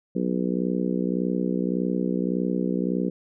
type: harmonic tone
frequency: 61.74 Hz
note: B1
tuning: in tune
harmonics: 3 / 4 / 5 / 6 / 7 / 8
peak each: -26 / -28 / -30 / -32 / -33 / -34 dBFS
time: 0.15-3.1 s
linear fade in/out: 10 ms
effects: none